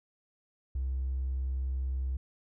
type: tone with hard clipping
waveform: sine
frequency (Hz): 65.41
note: C2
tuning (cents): 0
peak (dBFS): -30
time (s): 0.75-2.17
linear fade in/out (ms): 5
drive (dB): 1
effects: none